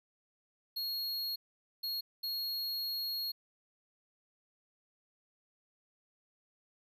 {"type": "tone bursts at uneven times", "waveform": "square", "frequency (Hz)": 4300, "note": "C8", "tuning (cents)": 47, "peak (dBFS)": -35, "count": 3, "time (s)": [[0.76, 1.36], [1.83, 2.01], [2.23, 3.32]], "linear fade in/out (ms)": 10, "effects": []}